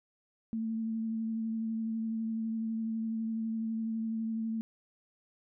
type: tone with vibrato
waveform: sine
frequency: 223.7 Hz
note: A3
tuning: 29 cents sharp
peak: -31 dBFS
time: 0.53-4.61 s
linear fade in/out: 0 ms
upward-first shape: triangle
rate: 12 Hz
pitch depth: 21 cents each way
effects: none